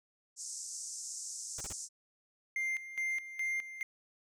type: band-pass noise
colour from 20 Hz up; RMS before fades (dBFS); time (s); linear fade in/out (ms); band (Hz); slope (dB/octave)
white; -43; 0.36-1.89; 50; 5600 to 8400; 48
type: noise bursts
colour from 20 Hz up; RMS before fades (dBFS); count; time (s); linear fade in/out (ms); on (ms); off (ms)
pink; -45; 3; 1.58-1.728; 5; 30; 29
type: tone with tremolo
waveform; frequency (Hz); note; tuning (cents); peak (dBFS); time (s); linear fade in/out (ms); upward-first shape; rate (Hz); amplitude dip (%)
triangle; 2101; C7; +7; -30; 2.56-3.83; 2; square; 2.4; 75
effects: none